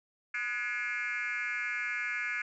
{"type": "tone with frequency modulation", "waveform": "sine", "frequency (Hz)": 1919, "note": "A#6", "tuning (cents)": 50, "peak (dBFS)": -30, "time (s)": [0.34, 2.42], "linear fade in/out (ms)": 5, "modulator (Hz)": 226, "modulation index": 2.2, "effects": ["tanh soft clip ceiling -28 dBFS"]}